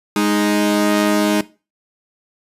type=tone pair together; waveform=sawtooth; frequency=207.6 / 311.1 Hz; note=G#3 / D#4; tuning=0 / 0 cents; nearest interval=perfect fifth; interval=700 cents; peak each=-13 dBFS; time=0.16-1.41 s; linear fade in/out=2 ms; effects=noise-tail reverb RT60 0.3 s tail -18 dB re dry + resampled to 32000 Hz